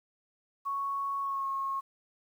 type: tone with pitch glide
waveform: sine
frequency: 1108.7 to 1087.8 Hz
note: C#6 to C#6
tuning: 0 to -33 cents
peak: -30 dBFS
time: 0.65-1.81 s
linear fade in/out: 20 ms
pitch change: -33 cents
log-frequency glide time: 1.2-1.46 s
effects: 10-bit